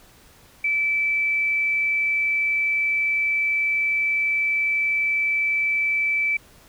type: tone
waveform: sine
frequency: 2316 Hz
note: D7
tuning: 25 cents flat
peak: -19 dBFS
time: 0.64-6.37 s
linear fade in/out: 5 ms
effects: pink hiss -52 dBFS RMS until 6.68 s